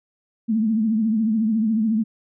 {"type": "tone with vibrato", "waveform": "sine", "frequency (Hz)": 220, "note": "A3", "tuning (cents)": 0, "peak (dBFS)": -17, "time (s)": [0.48, 2.04], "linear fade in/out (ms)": 20, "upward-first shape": "triangle", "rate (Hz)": 14, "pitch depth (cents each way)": 100, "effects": []}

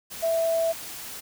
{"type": "tone in noise", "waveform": "sine", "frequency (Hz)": 659.3, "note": "E5", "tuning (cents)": 0, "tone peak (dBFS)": -21, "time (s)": [0.22, 0.73], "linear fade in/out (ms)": 20, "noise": "white", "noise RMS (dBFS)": -38, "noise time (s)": [0.1, 1.21], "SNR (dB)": 14, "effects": []}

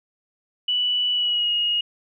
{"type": "tone with pitch glide", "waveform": "sine", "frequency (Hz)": [2960, 2874], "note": ["F#7", "F7"], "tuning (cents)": [0, 49], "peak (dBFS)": -19, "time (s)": [0.68, 1.81], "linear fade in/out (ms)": 5, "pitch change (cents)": -51, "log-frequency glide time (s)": [1.12, 1.52], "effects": []}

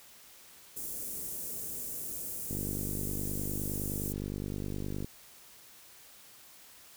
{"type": "band-stop noise", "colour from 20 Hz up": "white", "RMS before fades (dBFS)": -39, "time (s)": [0.76, 4.13], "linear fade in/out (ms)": 10, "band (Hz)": [520, 7200], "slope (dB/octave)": 24}
{"type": "click train", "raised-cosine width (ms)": 3, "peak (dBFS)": -24, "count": 127, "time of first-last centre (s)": [2.51, 5.045], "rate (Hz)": 49.7}
{"effects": ["white hiss -55 dBFS RMS until 6.96 s"]}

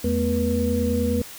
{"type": "tone cluster", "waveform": "sine", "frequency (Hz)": [83.7, 216.5, 246.2, 483.6], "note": ["E2", "A3", "B3", "B4"], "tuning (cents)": [27, -28, -5, -36], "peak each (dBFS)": -25, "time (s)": [0.04, 1.22], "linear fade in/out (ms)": 5, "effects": ["white hiss -40 dBFS RMS until 1.38 s"]}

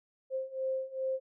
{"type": "beating tone pair", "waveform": "sine", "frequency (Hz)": [525, 527.5], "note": ["C5", "C5"], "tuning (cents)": [6, 14], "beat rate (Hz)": 2.5, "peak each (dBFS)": [-36, -34], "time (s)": [0.3, 1.2], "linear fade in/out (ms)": 50, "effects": []}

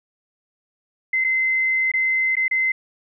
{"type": "tone with dropouts", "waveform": "sine", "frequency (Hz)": 2062, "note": "C7", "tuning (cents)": -26, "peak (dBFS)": -17, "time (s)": [1.13, 2.72], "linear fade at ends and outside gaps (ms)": 5, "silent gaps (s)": [[1.242, 1.245], [1.917, 1.937], [2.355, 2.367], [2.481, 2.511]], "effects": []}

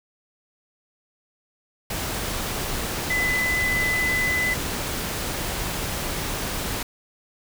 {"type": "tone in noise", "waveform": "sine", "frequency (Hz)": 2010, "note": "B6", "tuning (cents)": 30, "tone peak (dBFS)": -21, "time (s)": [3.1, 4.54], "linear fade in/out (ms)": 5, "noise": "pink", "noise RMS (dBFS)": -28, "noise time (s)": [1.9, 6.83], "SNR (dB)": 4, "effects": []}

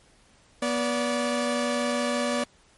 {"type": "tone pair together", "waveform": "sawtooth", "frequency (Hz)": [243.1, 578.2], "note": ["B3", "D5"], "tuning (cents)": [-27, -27], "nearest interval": "octave + minor third", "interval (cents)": 1500, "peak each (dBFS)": -23, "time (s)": [0.62, 2.44], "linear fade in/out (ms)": 5, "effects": ["pink hiss -59 dBFS RMS until 2.77 s", "MP3 48 kbps"]}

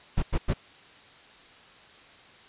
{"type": "noise bursts", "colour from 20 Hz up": "brown", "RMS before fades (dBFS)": -23, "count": 3, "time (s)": [0.17, 0.537], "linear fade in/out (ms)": 10, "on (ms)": 57, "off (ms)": 98, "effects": ["white hiss -52 dBFS RMS until 2.48 s", "resampled to 8000 Hz"]}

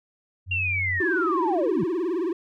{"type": "tone", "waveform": "sine", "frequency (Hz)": 92.5, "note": "F#2", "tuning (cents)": 0, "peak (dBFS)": -29, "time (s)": [0.46, 1.02], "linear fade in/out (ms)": 50}
{"type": "linear sweep", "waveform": "sine", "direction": "down", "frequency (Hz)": [2794, 139], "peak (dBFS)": -23, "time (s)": [0.51, 1.84], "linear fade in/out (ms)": 5}
{"type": "tone with vibrato", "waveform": "triangle", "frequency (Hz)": 347.6, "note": "F4", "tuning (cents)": -8, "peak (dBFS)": -21, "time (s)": [1, 2.33], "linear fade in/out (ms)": 5, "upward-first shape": "triangle", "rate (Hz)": 19, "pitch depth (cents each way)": 200}
{"effects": []}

